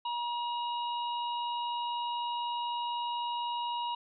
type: harmonic tone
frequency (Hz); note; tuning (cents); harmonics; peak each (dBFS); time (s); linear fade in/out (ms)
954; A#5; +40; 1 / 3 / 4; -32 / -41 / -45; 0.05-3.95; 5
effects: none